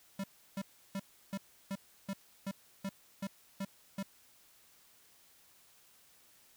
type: tone bursts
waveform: square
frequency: 196 Hz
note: G3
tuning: in tune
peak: -36 dBFS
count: 11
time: 0.19-4.029 s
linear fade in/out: 5 ms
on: 49 ms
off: 330 ms
effects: white hiss -64 dBFS RMS until 6.56 s